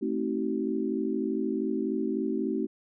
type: chord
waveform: sine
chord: A diminished seventh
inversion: none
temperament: just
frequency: 220 / 264 / 316.8 / 380.2 Hz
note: A3 / C4 / Eb4 / Gb4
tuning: 0 / +16 / +31 / +47 cents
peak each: -32 dBFS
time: 0.01-2.67 s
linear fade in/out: 20 ms
effects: none